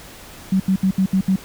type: tone bursts at uneven times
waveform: sine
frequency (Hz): 190.1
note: F#3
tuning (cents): +47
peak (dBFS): -13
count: 6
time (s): 0.52-0.6 / 0.68-0.76 / 0.83-0.91 / 0.98-1.06 / 1.13-1.21 / 1.28-1.36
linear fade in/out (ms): 5
effects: pink hiss -40 dBFS RMS until 1.44 s